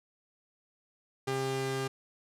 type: tone pair together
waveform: sawtooth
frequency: 133.4 / 399.7 Hz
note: C3 / G4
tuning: +34 / +34 cents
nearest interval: octave + perfect fifth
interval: 1900 cents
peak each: -31 / -29 dBFS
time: 1.27-1.88 s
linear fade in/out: 10 ms
effects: low-pass 11000 Hz 12 dB/octave